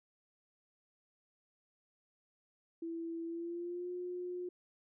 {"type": "tone with pitch glide", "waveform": "sine", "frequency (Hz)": [332.1, 358], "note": ["E4", "F4"], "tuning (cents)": [13, 43], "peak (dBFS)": -38, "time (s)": [2.82, 4.49], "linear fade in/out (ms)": 5, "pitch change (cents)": 130, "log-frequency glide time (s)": [3.25, 3.9], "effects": []}